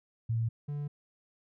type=tone pair in turn; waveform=sine / triangle; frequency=114.1 / 145.51 Hz; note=A#2 / D3; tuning=-37 / -16 cents; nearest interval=major third; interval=421 cents; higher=second; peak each=-27 / -31 dBFS; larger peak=first; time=0.29-0.49 / 0.68-0.88 s; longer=neither; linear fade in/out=10 ms; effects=none